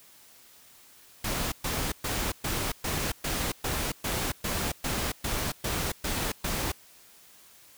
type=noise bursts; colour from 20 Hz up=pink; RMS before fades=-30 dBFS; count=14; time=1.24-6.72 s; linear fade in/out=5 ms; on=280 ms; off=120 ms; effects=white hiss -55 dBFS RMS until 7.77 s